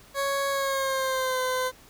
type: tone with pitch glide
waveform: 20% pulse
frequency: 554.4 to 511.3 Hz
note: C#5 to C5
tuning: 0 to -40 cents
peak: -20 dBFS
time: 0.14-1.72 s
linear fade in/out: 50 ms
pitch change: -140 cents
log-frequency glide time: 0.49-1.4 s
effects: pink hiss -53 dBFS RMS until 1.89 s